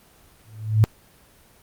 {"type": "tone with exponential growth", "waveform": "sine", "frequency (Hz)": 108.5, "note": "A2", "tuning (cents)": -24, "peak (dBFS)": -9, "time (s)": [0.45, 0.84], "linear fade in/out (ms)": 0, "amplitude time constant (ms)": 84, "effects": ["pink hiss -54 dBFS RMS until 1.62 s", "Opus 24 kbps"]}